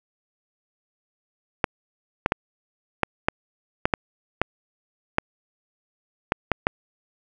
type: clicks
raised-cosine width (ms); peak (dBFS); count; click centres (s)
0.5; -3; 12; 1.642 / 2.261 / 2.321 / 3.033 / 3.285 / 3.855 / 3.938 / 4.416 / 5.184 / 6.321 / 6.517 / 6.669
effects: none